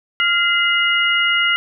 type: tone cluster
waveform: sine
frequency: 1394 / 2058 / 2869 Hz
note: F6 / C7 / F7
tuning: -4 / -29 / +46 cents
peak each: -18 dBFS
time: 0.2-1.56 s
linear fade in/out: 0 ms
effects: none